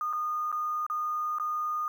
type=tone with dropouts; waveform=sine; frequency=1225 Hz; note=D#6; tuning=27 cents flat; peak=-28 dBFS; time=0.01-1.88 s; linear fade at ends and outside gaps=1 ms; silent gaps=0.128-0.133 / 0.517-0.526 / 0.865-0.899 / 1.385-1.398 s; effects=9-bit